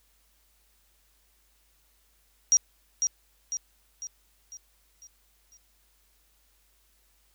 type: tone with echo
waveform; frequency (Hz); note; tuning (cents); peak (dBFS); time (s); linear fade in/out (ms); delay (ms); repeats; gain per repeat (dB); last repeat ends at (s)
sine; 5710; F8; +37; -16; 2.52-2.57; 0; 500; 6; -6; 5.57
effects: added 50 Hz sine -67 dBFS peak until 7.34 s + white hiss -67 dBFS RMS until 7.34 s